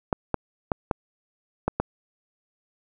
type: clicks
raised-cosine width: 1 ms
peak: -8 dBFS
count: 6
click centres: 0.128 / 0.343 / 0.718 / 0.912 / 1.68 / 1.8 s
effects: none